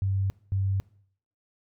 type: tone pair in turn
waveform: sine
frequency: 97.1 / 97.1 Hz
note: G2 / G2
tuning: -16 / -16 cents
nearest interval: unison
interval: 0 cents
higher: neither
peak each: -23 dBFS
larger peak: neither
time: 0.02-0.3 / 0.52-0.8 s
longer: neither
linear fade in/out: 0 ms
effects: noise-tail reverb RT60 0.6 s tail -22 dB re dry